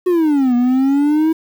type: exponential two-way sweep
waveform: triangle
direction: down then up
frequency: 370 to 240 to 324.8 Hz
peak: -9 dBFS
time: 0.06-1.33 s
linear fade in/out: 10 ms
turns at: 0.55 s
effects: 7-bit